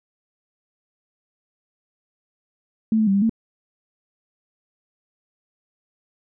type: tone with pitch steps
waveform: sine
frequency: 220.5 / 217.5 / 195.3 / 199.2 / 224.8 Hz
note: A3 / A3 / G3 / G3 / A3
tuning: +4 / -20 / -6 / +28 / +37 cents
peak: -15 dBFS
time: 2.92-3.295 s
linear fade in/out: 2 ms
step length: 75 ms
effects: none